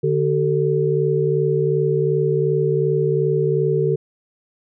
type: tone cluster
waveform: sine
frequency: 147.6 / 382.5 / 445.2 Hz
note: D3 / G4 / A4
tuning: +9 / -42 / +20 cents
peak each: -20 dBFS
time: 0.03-3.96 s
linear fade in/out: 10 ms
effects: none